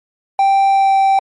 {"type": "tone with pitch glide", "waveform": "triangle", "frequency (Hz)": [784, 778.6], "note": ["G5", "G5"], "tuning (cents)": [0, -12], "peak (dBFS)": -7, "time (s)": [0.39, 1.19], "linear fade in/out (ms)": 2, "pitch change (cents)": -12, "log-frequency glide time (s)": [0.7, 0.95], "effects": ["MP3 48 kbps"]}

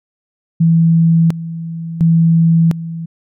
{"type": "tone with tremolo", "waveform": "sine", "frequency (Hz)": 165.1, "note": "E3", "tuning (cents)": 3, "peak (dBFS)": -7, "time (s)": [0.6, 3.06], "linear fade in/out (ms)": 10, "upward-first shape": "square", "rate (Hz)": 0.71, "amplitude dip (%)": 80, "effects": []}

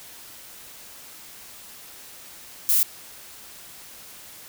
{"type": "noise", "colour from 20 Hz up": "violet", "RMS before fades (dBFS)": -19, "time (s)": [2.69, 2.83], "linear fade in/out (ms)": 0, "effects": ["white hiss -44 dBFS RMS until 4.48 s"]}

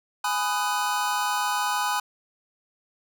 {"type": "chord", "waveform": "square", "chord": "G# minor seventh", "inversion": "none", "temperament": "just", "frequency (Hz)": [830.6, 996.7, 1245.9, 1495.1], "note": ["G#5", "B5", "D#6", "F#6"], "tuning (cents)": [0, 16, 2, 18], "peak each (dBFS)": [-29, -29, -31, -32], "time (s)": [0.24, 2], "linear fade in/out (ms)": 5, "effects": []}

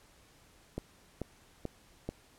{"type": "click train", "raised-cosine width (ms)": 2, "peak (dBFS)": -22, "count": 4, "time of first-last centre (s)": [0.78, 2.09], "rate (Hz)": 2.29, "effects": ["pink hiss -62 dBFS RMS until 2.38 s", "low-pass 12000 Hz 12 dB/octave"]}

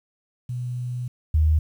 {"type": "tone pair in turn", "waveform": "sine", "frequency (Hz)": [123.47, 77.78], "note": ["B2", "D#2"], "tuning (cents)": [0, 0], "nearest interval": "minor sixth", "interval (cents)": 800, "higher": "first", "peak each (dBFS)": [-26, -15], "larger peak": "second", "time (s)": [[0.49, 1.08], [1.34, 1.59]], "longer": "first", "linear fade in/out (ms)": 5, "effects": ["9-bit"]}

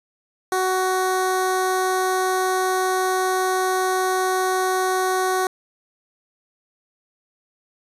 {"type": "tone with notch filter", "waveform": "15% pulse", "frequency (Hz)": 372.9, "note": "F#4", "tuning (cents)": 14, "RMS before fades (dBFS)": -21, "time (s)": [0.52, 5.47], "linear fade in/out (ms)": 2, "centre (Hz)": 3000, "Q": 1.4, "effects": ["resampled to 32000 Hz"]}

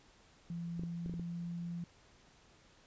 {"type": "tone with pitch glide", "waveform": "sine", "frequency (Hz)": [170, 171.68], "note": ["F3", "F3"], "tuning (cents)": [-46, -29], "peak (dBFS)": -38, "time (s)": [0.5, 1.84], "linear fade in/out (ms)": 2, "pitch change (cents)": 17, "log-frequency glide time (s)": [0.85, 1.39]}
{"type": "clicks", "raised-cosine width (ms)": 3, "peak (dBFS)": -32, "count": 6, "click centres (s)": [0.795, 0.836, 1.061, 1.096, 1.139, 1.196]}
{"effects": ["pink hiss -64 dBFS RMS until 2.86 s", "resampled to 16000 Hz"]}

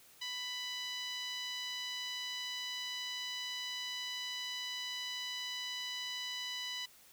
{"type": "tone with band-pass filter", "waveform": "10% pulse", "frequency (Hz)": 993, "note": "B5", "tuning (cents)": 9, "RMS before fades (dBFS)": -41, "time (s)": [0.21, 6.86], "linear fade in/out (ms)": 10, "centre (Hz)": 3300, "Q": 1.2, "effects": ["white hiss -61 dBFS RMS until 7.12 s"]}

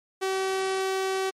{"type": "tone", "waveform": "sawtooth", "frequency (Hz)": 381.9, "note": "G4", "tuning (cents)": -45, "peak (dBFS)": -21, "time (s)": [0.21, 1.31], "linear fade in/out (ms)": 20, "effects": ["low-pass 10000 Hz 12 dB/octave", "MP3 64 kbps"]}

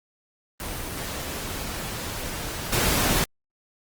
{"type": "noise with level steps", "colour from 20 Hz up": "pink", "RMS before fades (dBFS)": [-32, -22], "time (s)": [0.6, 3.24], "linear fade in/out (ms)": 0, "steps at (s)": 2.72, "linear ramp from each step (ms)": 10, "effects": ["Opus 24 kbps"]}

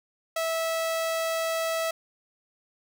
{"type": "tone", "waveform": "sawtooth", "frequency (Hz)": 653, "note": "E5", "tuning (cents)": -17, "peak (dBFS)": -22, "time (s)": [0.36, 1.91], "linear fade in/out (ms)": 5, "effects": []}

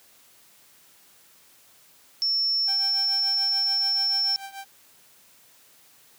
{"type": "tone", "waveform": "sine", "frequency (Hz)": 5400, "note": "E8", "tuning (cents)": 41, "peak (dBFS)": -21, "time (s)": [2.22, 4.36], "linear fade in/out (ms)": 0}
{"type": "tone with tremolo", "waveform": "sawtooth", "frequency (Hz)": 784, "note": "G5", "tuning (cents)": 0, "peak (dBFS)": -30, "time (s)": [2.67, 4.65], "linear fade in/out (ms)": 20, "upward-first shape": "triangle", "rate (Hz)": 6.9, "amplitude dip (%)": 85}
{"effects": ["white hiss -56 dBFS RMS until 6.18 s", "high-pass 80 Hz 12 dB/octave"]}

